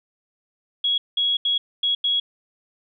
sine tone bursts at uneven times, 3328 Hz, G#7, 3 cents sharp, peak -18 dBFS, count 5, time 0.84-0.98 / 1.17-1.37 / 1.45-1.58 / 1.83-1.95 / 2.04-2.2 s, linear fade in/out 5 ms, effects none

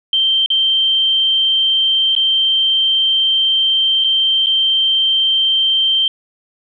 sine tone with dropouts, 3136 Hz, G7, in tune, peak -11 dBFS, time 0.13-6.08 s, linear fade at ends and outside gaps 2 ms, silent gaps 0.461-0.502 / 2.152-2.163 / 4.04-4.044 / 4.461-4.468 s, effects none

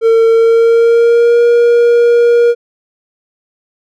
triangle tone with pitch glide, 454 to 473.8 Hz, A#4 to A#4, -46 to +28 cents, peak -3 dBFS, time 0.01-2.55 s, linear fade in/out 50 ms, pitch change +74 cents, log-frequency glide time 0.29-1.42 s, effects none

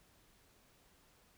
silence, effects pink hiss -68 dBFS RMS until 1.37 s

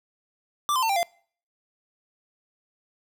square tone with pitch steps, 1174.7 / 1028.6 / 900.6 / 788.6 / 690.5 Hz, D6 / C6 / A5 / G5 / F5, 0 / -30 / +40 / +10 / -20 cents, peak -22 dBFS, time 0.69-1.03 s, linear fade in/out 0 ms, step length 68 ms, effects noise-tail reverb RT60 0.5 s tail -25 dB re dry

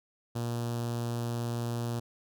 sawtooth tone with notch filter, 118.3 Hz, A#2, 26 cents sharp, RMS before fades -33 dBFS, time 0.35-2 s, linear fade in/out 10 ms, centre 2100 Hz, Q 1.1, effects none

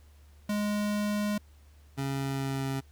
square tone, 207.7 Hz, G#3, in tune, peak -28 dBFS, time 0.49-1.38 s, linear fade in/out 5 ms
25% pulse tone with pitch glide, 137.1 to 135.21 Hz, C#3 to C#3, -19 to -43 cents, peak -26 dBFS, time 1.97-2.81 s, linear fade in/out 20 ms, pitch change -24 cents, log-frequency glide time 2.12-2.66 s
effects added 73 Hz sine -53 dBFS peak until 2.91 s + pink hiss -65 dBFS RMS until 2.91 s

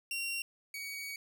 sawtooth tone pair in turn, 2750 / 2253 Hz, F7 / C#7, -27 / +28 cents, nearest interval minor third, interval 345 cents, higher first, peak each -31 / -36 dBFS, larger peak first, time 0.11-0.42 / 0.74-1.16 s, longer second, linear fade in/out 2 ms, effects none

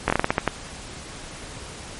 slowing click train, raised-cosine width 0.5 ms, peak -3 dBFS, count 9, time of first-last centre 0.08-0.477 s, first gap 20 ms, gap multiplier 1.25, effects pink hiss -38 dBFS RMS until 1.99 s + MP3 48 kbps

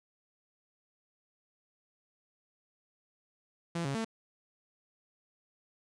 sawtooth tone with pitch steps, 169.4 / 137.8 / 224.3 Hz, E3 / C#3 / A3, +48 / -10 / +34 cents, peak -28 dBFS, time 3.75-4.047 s, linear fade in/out 5 ms, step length 99 ms, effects resampled to 22050 Hz

